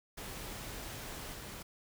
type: noise with level steps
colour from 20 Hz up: pink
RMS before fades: -44 / -46 dBFS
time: 0.17-1.63 s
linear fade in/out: 10 ms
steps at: 1.32 s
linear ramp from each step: 20 ms
effects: none